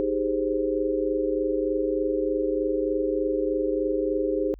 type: chord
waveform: sine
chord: Ab major seventh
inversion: second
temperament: equal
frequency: 311.1 / 392 / 415.3 / 523.3 Hz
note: Eb4 / G4 / Ab4 / C5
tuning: 0 / 0 / 0 / 0 cents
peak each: -28 dBFS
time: 0-4.54 s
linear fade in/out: 0 ms
effects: added 48 Hz sine -43 dBFS peak until 4.59 s